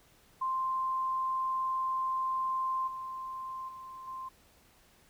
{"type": "tone with level steps", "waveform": "sine", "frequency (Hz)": 1046.5, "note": "C6", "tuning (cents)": 0, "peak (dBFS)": [-29, -37, -43, -38], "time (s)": [0.41, 4.29], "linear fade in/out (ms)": 10, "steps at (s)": [2.87, 3.68, 4.07], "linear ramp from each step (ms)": 10, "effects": ["pink hiss -63 dBFS RMS until 5.09 s"]}